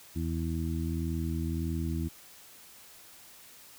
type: harmonic tone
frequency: 81.7 Hz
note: E2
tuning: 15 cents flat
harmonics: 1 / 2 / 3 / 4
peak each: -32 / -35 / -37 / -38 dBFS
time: 0.15-2.09 s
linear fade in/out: 20 ms
effects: white hiss -53 dBFS RMS until 3.78 s